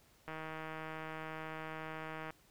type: click train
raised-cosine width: 0.5 ms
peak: -29 dBFS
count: 321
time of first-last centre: 0.28-2.305 s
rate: 158 Hz
effects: pink hiss -67 dBFS RMS until 2.5 s